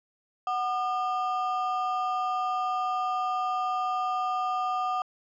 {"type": "ring-modulated tone", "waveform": "triangle", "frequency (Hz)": 976, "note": "B5", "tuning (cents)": -21, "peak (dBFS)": -21, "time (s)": [0.47, 5.02], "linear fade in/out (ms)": 2, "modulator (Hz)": 235, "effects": ["resampled to 16000 Hz"]}